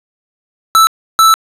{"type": "tone bursts at uneven times", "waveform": "square", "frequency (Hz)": 1318.5, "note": "E6", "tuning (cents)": 0, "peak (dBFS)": -5, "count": 2, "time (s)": [[0.75, 0.87], [1.19, 1.34]], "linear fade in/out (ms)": 0, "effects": ["resampled to 32000 Hz", "7-bit"]}